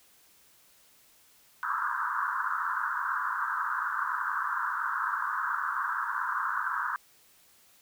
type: band-pass noise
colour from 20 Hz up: white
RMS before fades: -31 dBFS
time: 1.63-6.96 s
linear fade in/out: 0 ms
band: 960 to 1600 Hz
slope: 96 dB/octave
effects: white hiss -61 dBFS RMS until 7.81 s